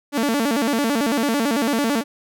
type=tone with vibrato; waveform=sawtooth; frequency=255.2 Hz; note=C4; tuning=43 cents flat; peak=-14 dBFS; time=0.12-2.04 s; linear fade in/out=50 ms; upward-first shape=square; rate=9 Hz; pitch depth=210 cents each way; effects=none